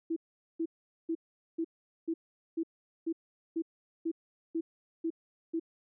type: tone bursts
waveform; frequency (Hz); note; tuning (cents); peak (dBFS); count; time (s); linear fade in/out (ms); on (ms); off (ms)
sine; 328.5; E4; -6; -29; 12; 0.1-5.598; 10; 64; 430
effects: none